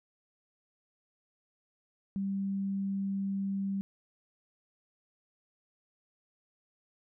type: tone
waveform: sine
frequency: 196 Hz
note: G3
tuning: in tune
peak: -30 dBFS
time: 2.16-3.81 s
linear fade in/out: 0 ms
effects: none